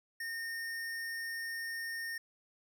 square tone, 1832 Hz, A#6, 31 cents flat, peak -38 dBFS, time 0.2-2.18 s, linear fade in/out 5 ms, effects none

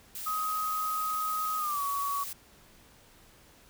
blue noise, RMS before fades -39 dBFS, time 0.15-2.33 s, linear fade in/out 2 ms
sine tone with pitch glide, 1258 to 1127.2 Hz, D#6 to C#6, +19 to +29 cents, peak -29 dBFS, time 0.26-2.24 s, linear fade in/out 10 ms, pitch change -190 cents, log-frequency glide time 1.58-1.82 s
effects pink hiss -58 dBFS RMS until 3.69 s

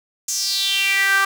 sawtooth tone with high-pass filter sweep, 392 Hz, G4, in tune, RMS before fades -19 dBFS, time 0.28-1.25 s, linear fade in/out 5 ms, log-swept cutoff 6700 to 1300 Hz, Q 5.3, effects 8-bit

